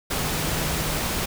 sine tone in noise, 155.56 Hz, D#3, in tune, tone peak -31 dBFS, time 0.18-0.99 s, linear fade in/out 10 ms, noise pink, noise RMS -26 dBFS, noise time 0.1-1.26 s, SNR -8 dB, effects none

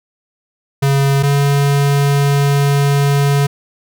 square tone pair in turn, 138.59 / 141.42 Hz, C#3 / C#3, 0 / +35 cents, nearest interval unison, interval 35 cents, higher second, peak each -11 dBFS, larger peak neither, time 0.82-1.23 / 1.23-3.47 s, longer second, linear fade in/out 10 ms, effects none

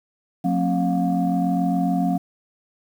sine tone cluster, 180 / 226.7 / 267.5 / 710 Hz, F#3 / A#3 / C4 / F5, -47 / -48 / +38 / +28 cents, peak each -21 / -27 / -22 / -25 dBFS, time 0.44-2.18 s, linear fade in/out 10 ms, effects tanh soft clip ceiling -10 dBFS + 8-bit

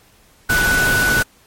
sine tone in noise, 1485 Hz, F#6, 6 cents sharp, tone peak -14 dBFS, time 0.49-1.23 s, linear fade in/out 10 ms, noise pink, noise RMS -20 dBFS, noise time 0.49-1.23 s, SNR +3 dB, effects pink hiss -52 dBFS RMS until 1.46 s + MP3 64 kbps

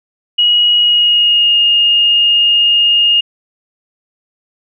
sine tone with pitch glide, 2900 to 2842 Hz, F#7 to F7, -35 to +30 cents, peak -7 dBFS, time 0.38-3.21 s, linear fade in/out 10 ms, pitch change -35 cents, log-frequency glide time 0.78-1.58 s, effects none

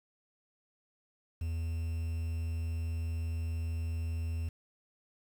triangle tone with quantisation, 82.41 Hz, E2, in tune, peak -30 dBFS, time 1.41-4.49 s, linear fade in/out 5 ms, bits 9, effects none

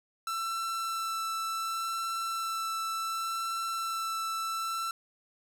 45% pulse tone with vibrato, 1334 Hz, E6, 20 cents sharp, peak -31 dBFS, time 0.27-4.91 s, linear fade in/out 2 ms, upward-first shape sine, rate 0.68 Hz, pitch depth 10 cents each way, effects none

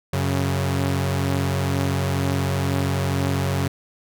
sawtooth tone pair together, 92.5 / 137.71 Hz, F#2 / C#3, 0 / -11 cents, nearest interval perfect fifth, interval 689 cents, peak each -19 dBFS, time 0.13-3.68 s, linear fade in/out 5 ms, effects none

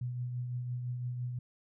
sine tone with tremolo, 123.47 Hz, B2, in tune, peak -32 dBFS, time 0.01-1.39 s, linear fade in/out 5 ms, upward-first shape triangle, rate 5.9 Hz, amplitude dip 40%, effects none

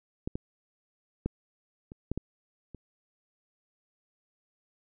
clicks, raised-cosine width 3 ms, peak -19 / -20 / -16 / -30 / -17 / -19 / -30 dBFS, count 7, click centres 0.275 / 0.355 / 1.26 / 1.919 / 2.116 / 2.176 / 2.747 s, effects none

